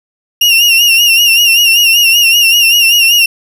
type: tone with vibrato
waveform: 35% pulse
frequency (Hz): 2794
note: F7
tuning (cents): 0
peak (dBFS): -3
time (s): 0.41-3.26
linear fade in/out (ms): 5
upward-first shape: sine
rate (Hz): 5.2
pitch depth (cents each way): 65
effects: none